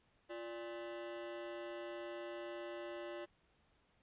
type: ring-modulated tone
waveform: 40% pulse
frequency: 467.6 Hz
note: A#4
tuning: 5 cents sharp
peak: -40 dBFS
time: 0.29-3.26 s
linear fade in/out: 20 ms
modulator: 119 Hz
effects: pink hiss -74 dBFS RMS until 4.02 s + resampled to 8000 Hz